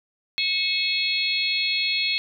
sine tone cluster, 2189 / 2579 / 3355 / 3777 / 4270 Hz, C#7 / E7 / G#7 / A#7 / C8, -22 / -39 / +17 / +22 / +34 cents, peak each -30 / -26 / -27 / -32 / -26 dBFS, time 0.38-2.18 s, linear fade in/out 0 ms, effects none

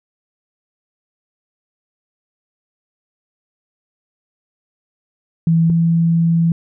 sine tone pair in turn, 164.81 / 166.63 Hz, E3 / E3, 0 / +19 cents, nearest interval unison, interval 19 cents, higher second, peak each -10 / -11 dBFS, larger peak first, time 5.47-5.7 / 5.7-6.52 s, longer second, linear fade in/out 2 ms, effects none

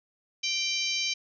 harmonic tone with a mistuned harmonic, 786 Hz, G5, 4 cents sharp, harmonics 3 / 4 / 5 / 6 / 7 / 8, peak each -32 / -33 / -34 / -35 / -35 / -36 dBFS, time 0.43-1.14 s, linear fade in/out 10 ms, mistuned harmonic 4, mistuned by -32 cents, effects none

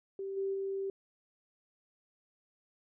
sine tone with level steps, 389.8 Hz, G4, 10 cents flat, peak -36 / -31 / -33 dBFS, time 0.19-0.9 s, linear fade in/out 2 ms, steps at 0.36 / 0.53 s, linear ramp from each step 20 ms, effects none

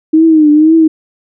sine tone with vibrato, 311.1 Hz, D#4, in tune, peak -3 dBFS, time 0.13-0.88 s, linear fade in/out 10 ms, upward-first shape triangle, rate 2 Hz, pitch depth 94 cents each way, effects none

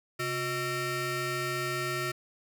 20% pulse ring-modulated tone, 493.4 Hz, B4, 2 cents flat, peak -22 dBFS, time 0.19-2.12 s, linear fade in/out 10 ms, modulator 853 Hz, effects none

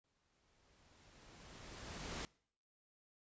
pink noise with exponential growth, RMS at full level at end -43 dBFS, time 0.04-2.25 s, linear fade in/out 0 ms, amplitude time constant 480 ms, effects noise-tail reverb RT60 0.6 s tail -24 dB re dry + resampled to 16000 Hz

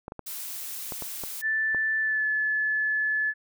clicks, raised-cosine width 1 ms, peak -22 dBFS, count 7, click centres 0.081 / 0.121 / 0.193 / 0.922 / 1.023 / 1.237 / 1.747 s
blue noise, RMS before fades -36 dBFS, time 0.26-1.42 s, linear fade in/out 10 ms
sine tone with pitch glide, 1760 to 1724.8 Hz, A6 to A6, 0 to -35 cents, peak -23 dBFS, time 1.41-3.34 s, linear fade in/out 50 ms, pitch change -35 cents, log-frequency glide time 2-2.26 s
effects none

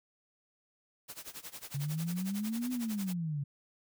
white noise with tremolo, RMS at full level -43 dBFS, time 1.08-3.14 s, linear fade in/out 20 ms, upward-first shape sine, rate 11 Hz, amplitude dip 90%
sine exponential two-way sweep, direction up then down, 137.6 to 254.3 to 137.6 Hz, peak -32 dBFS, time 1.74-3.44 s, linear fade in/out 10 ms, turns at 2.72 s
effects none

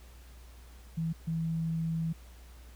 sine tone bursts at uneven times, 163.3 Hz, E3, 16 cents flat, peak -29 dBFS, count 2, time 0.97-1.13 / 1.27-2.13 s, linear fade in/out 10 ms, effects added 60 Hz sine -49 dBFS peak until 2.75 s + pink hiss -59 dBFS RMS until 2.75 s

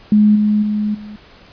sine tone with level steps, 210.4 Hz, G#3, 23 cents sharp, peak -7 / -11 / -15 / -29 dBFS, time 0.12-1.16 s, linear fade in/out 2 ms, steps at 0.35 / 0.62 / 0.94 s, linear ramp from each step 10 ms, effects pink hiss -44 dBFS RMS until 1.52 s + resampled to 11025 Hz

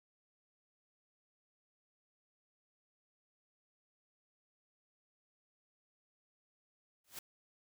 white noise with exponential growth, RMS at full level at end -41 dBFS, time 7.04-7.19 s, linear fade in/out 5 ms, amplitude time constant 31 ms, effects none

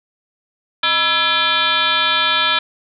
sine tone with frequency modulation, 2400 Hz, D7, 37 cents sharp, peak -13 dBFS, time 0.83-2.59 s, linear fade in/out 5 ms, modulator 356 Hz, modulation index 4, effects none

